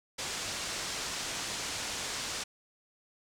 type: low-pass noise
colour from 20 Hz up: white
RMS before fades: -37 dBFS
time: 0.18-2.44 s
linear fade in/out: 10 ms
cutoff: 7600 Hz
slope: 24 dB/octave
effects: none